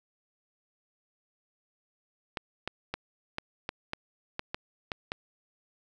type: clicks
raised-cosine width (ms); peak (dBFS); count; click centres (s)
0.3; -16; 10; 2.372 / 2.676 / 2.94 / 3.384 / 3.691 / 3.934 / 4.394 / 4.545 / 4.918 / 5.119
effects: none